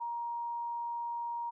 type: tone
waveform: sine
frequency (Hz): 942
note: A#5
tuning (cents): +18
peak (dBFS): -34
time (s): 0-1.51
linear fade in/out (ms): 20
effects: none